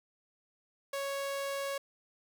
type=tone; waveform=sawtooth; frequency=554.4 Hz; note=C#5; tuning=in tune; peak=-30 dBFS; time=0.93-1.78 s; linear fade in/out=5 ms; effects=none